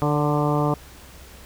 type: harmonic tone with a mistuned harmonic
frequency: 148.2 Hz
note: D3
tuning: 16 cents sharp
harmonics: 1 / 2 / 3 / 4 / 5 / 6 / 7 / 8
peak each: -22 / -25 / -27 / -28 / -29 / -30 / -30 / -31 dBFS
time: 0.02-0.74 s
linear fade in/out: 0 ms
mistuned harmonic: 4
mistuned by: -27 cents
effects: added 65 Hz sine -46 dBFS peak until 1.45 s + pink hiss -46 dBFS RMS until 1.45 s